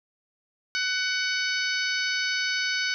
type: harmonic tone with a mistuned harmonic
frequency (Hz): 748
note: F#5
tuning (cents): +19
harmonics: 2 / 3 / 4 / 5 / 6 / 7 / 8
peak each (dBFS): -28 / -31 / -34 / -36 / -32 / -36 / -38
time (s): 0.75-2.94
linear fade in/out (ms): 0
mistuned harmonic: 7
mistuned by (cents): -23
effects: none